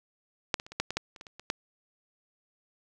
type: clicks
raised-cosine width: 0.2 ms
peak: -7 / -21 / -29 / -27 / -10 / -16 / -11 / -30 / -26 / -29 / -27 / -11 dBFS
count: 12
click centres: 0.542 / 0.599 / 0.665 / 0.72 / 0.8 / 0.906 / 0.97 / 1.162 / 1.211 / 1.268 / 1.396 / 1.501 s
effects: none